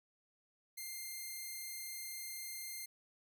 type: tone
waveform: 5% pulse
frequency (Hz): 2104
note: C7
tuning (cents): +9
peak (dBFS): -33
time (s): 0.77-2.86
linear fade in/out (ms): 10
effects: none